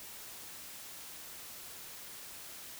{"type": "silence", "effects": ["white hiss -48 dBFS RMS until 2.79 s"]}